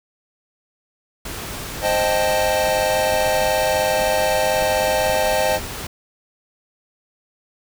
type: noise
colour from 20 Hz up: pink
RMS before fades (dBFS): -30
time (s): 1.25-5.87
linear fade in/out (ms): 5
type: chord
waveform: square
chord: A half-diminished seventh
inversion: first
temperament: equal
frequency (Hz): 523.3 / 622.3 / 784 / 880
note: C5 / Eb5 / G5 / A5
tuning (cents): 0 / 0 / 0 / 0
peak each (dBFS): -23 / -21 / -25 / -26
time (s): 1.81-5.6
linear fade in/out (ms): 50
type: clicks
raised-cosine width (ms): 5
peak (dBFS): -18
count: 2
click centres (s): 4.624 / 5.096
effects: none